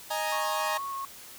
sawtooth chord, D# suspended fourth, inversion none, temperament equal, 622.3 / 830.6 / 932.3 Hz, D#5 / G#5 / A#5, 0 / 0 / 0 cents, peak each -29 dBFS, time 0.1-0.78 s, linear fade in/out 10 ms
sine tone with vibrato, 1098 Hz, C#6, 17 cents flat, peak -32 dBFS, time 0.32-1.05 s, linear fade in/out 2 ms, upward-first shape square, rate 4.2 Hz, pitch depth 10 cents each way
effects white hiss -47 dBFS RMS until 1.38 s

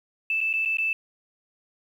sine tone with dropouts, 2637 Hz, E7, in tune, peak -22 dBFS, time 0.3-0.93 s, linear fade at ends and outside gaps 2 ms, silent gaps 0.406-0.412 / 0.53-0.537 / 0.651-0.657 / 0.771-0.784 s, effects 9-bit

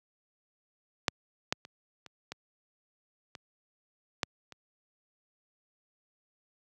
clicks, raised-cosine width 0.2 ms, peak -6 / -9 / -28 / -29 / -21 / -25 / -10 / -29 dBFS, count 8, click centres 1.082 / 1.525 / 1.651 / 2.063 / 2.32 / 3.352 / 4.232 / 4.523 s, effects high-pass 100 Hz 12 dB/octave

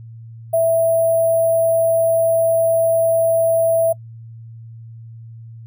sine tone with sample-and-hold, 659.3 Hz, E5, in tune, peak -12 dBFS, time 0.53-3.93 s, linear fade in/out 10 ms, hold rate 11025 Hz, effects noise-tail reverb RT60 0.1 s tail -26 dB re dry + added 114 Hz sine -34 dBFS peak until 5.66 s

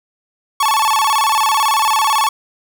45% pulse tone with vibrato, 987.8 Hz, B5, in tune, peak -12 dBFS, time 0.6-2.29 s, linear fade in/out 5 ms, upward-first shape square, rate 18 Hz, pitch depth 210 cents each way, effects none

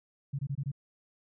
sine tone bursts, 138.7 Hz, C#3, 1 cent sharp, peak -30 dBFS, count 5, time 0.33-0.717 s, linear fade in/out 10 ms, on 59 ms, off 23 ms, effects none

